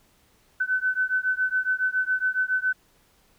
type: beating tone pair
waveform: sine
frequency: 1510 / 1517.2 Hz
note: F#6 / F#6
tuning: +35 / +43 cents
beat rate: 7.2 Hz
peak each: -25 dBFS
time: 0.6-2.73 s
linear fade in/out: 10 ms
effects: pink hiss -62 dBFS RMS until 3.38 s